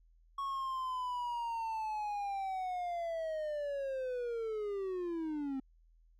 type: linear sweep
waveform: triangle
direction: down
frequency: 1108.7 to 261.6 Hz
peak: -33 dBFS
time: 0.38-5.6 s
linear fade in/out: 5 ms
effects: added 41 Hz sine -62 dBFS peak until 6.19 s